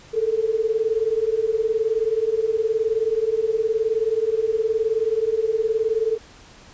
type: beating tone pair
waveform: sine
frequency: 432.8 / 451.8 Hz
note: A4 / A4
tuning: -29 / +46 cents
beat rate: 19 Hz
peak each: -22 / -21 dBFS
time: 0.13-6.18 s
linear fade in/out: 20 ms
effects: pink hiss -47 dBFS RMS until 6.73 s + resampled to 16000 Hz